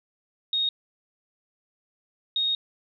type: tone bursts at uneven times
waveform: sine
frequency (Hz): 3729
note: A#7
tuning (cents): 0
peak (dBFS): -22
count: 2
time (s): 0.53-0.69 / 2.36-2.55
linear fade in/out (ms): 2
effects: none